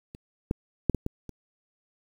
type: clicks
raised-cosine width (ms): 3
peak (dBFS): -29 / -12 / -8 / -14 / -16 / -26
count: 6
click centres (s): 0.149 / 0.511 / 0.897 / 0.947 / 1.064 / 1.293
effects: 8-bit